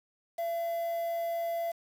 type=tone with quantisation; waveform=triangle; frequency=676 Hz; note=E5; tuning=43 cents sharp; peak=-28 dBFS; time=0.38-1.72 s; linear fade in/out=10 ms; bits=8; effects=none